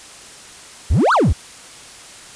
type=exponential two-way sweep; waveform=triangle; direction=up then down; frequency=53.5 to 1568 to 53.5 Hz; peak=-9 dBFS; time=0.9-1.33 s; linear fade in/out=10 ms; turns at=1.13 s; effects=white hiss -39 dBFS RMS until 2.35 s + resampled to 22050 Hz